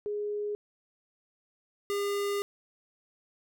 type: tone pair in turn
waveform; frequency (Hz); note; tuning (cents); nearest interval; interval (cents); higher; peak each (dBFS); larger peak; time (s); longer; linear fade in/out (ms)
sine / square; 415.3 / 404.2; G#4 / G#4; 0 / -47; unison; 47; first; -30 / -29; second; 0.06-0.55 / 1.9-2.42; second; 0
effects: none